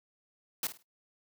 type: noise with echo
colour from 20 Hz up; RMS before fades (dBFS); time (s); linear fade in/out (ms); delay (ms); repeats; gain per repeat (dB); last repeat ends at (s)
white; -32; 0.63-0.67; 2; 52; 3; -12; 0.826
effects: noise-tail reverb RT60 0.1 s tail -18 dB re dry + high-pass 150 Hz 12 dB/octave